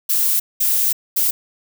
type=noise bursts at uneven times; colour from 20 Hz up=violet; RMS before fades=-17 dBFS; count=3; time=0.09-0.4 / 0.6-0.93 / 1.16-1.31 s; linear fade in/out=10 ms; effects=none